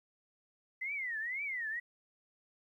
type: tone with vibrato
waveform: sine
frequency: 2000 Hz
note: B6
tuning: 21 cents sharp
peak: -35 dBFS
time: 0.81-1.8 s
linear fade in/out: 10 ms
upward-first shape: triangle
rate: 2 Hz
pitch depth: 280 cents each way
effects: 12-bit